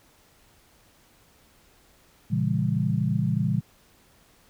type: chord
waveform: sine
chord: A# diminished seventh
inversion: none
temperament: just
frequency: 116.54 / 139.85 / 167.82 / 201.4 Hz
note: A#2 / C#3 / E3 / G3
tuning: 0 / +16 / +31 / +47 cents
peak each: -27 / -27 / -27 / -28 dBFS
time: 2.3-3.61 s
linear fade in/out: 20 ms
effects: pink hiss -59 dBFS RMS until 4.49 s